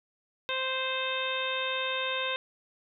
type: harmonic tone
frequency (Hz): 522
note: C5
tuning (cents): -4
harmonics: 1 / 2 / 3 / 4 / 5 / 6 / 7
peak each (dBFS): -35 / -36 / -37 / -40 / -35 / -40 / -35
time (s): 0.49-2.36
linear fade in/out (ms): 0
effects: none